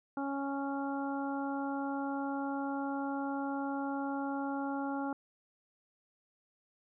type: harmonic tone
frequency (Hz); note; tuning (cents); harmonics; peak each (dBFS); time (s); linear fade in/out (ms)
277.2; C#4; 0; 1 / 2 / 3 / 4 / 5; -35 / -43 / -39 / -47 / -44; 0.17-5.13; 2
effects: none